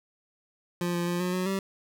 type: tone with pitch steps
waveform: 25% pulse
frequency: 175.1 / 173.3 / 175 / 180.4 / 183.6 / 193.6 Hz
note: F3 / F3 / F3 / F#3 / F#3 / G3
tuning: +5 / -13 / +4 / -44 / -13 / -21 cents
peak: -23 dBFS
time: 0.81-1.59 s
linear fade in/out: 2 ms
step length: 130 ms
effects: none